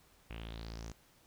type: tone with low-pass filter sweep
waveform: sawtooth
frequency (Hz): 56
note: A1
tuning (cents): +31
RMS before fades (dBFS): -45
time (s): 0.3-0.92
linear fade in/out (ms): 5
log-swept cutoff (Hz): 2600 to 6700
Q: 4.8
effects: pink hiss -66 dBFS RMS until 1.26 s